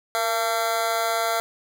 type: tone with amplitude modulation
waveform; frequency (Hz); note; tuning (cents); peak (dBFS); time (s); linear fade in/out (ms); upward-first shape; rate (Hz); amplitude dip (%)
25% pulse; 681; F5; -44; -14; 0.15-1.4; 0; sine; 216; 90
effects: none